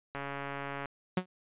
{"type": "click train", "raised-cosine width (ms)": 0.5, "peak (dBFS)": -23, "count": 100, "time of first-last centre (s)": [0.15, 0.857], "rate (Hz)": 140}
{"type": "tone with exponential decay", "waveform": "sawtooth", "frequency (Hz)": 183.5, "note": "F#3", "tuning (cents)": -14, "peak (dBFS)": -21, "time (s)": [1.17, 1.26], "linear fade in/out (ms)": 5, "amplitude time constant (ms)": 19}
{"effects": ["resampled to 8000 Hz"]}